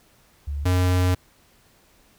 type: tone pair in turn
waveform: sine / square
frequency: 71.6 / 90.83 Hz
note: D2 / F#2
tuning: -43 / -32 cents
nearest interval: major third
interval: 411 cents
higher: second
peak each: -25 / -18 dBFS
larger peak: second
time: 0.47-0.65 / 0.65-1.15 s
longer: second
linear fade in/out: 10 ms
effects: pink hiss -58 dBFS RMS until 2.18 s